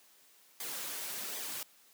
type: noise with flanger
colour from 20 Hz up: white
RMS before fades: -40 dBFS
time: 0.6-1.63 s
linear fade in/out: 2 ms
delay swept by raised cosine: 0.71 to 5.71 ms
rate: 1.3 Hz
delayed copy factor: -0.5
effects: white hiss -63 dBFS RMS until 1.93 s + high-pass 200 Hz 12 dB/octave